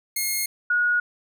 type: tone pair in turn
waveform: 5% pulse / sine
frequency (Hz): 2150 / 1449.5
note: C7 / F#6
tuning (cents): +47 / -36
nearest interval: perfect fifth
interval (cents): 683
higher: first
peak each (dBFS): -13 / -18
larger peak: first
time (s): 0.16-0.46 / 0.7-1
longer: neither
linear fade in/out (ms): 5
effects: none